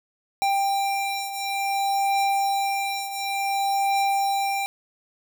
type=beating tone pair; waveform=square; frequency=790 / 790.56 Hz; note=G5 / G5; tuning=+13 / +14 cents; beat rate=0.56 Hz; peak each=-24 / -29 dBFS; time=0.42-4.66 s; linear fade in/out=0 ms; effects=8-bit